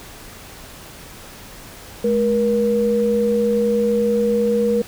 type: tone pair together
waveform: sine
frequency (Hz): 212.4 / 476.4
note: G#3 / A#4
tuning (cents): +39 / +38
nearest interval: octave + major second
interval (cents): 1399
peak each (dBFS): -20 / -16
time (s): 2.04-4.82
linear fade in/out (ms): 5
effects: pink hiss -39 dBFS RMS until 4.87 s